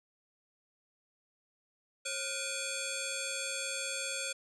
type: tone with frequency modulation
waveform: sine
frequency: 2500 Hz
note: D#7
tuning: 8 cents sharp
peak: -34 dBFS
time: 2.05-4.33 s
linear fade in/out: 10 ms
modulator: 979 Hz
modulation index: 6.5
effects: none